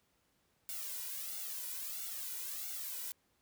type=noise with flanger; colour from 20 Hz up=blue; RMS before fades=-42 dBFS; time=0.69-3.12 s; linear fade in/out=0 ms; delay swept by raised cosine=1.4 to 2.07 ms; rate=1.5 Hz; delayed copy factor=+1; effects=pink hiss -75 dBFS RMS until 3.41 s + high-pass 60 Hz 12 dB/octave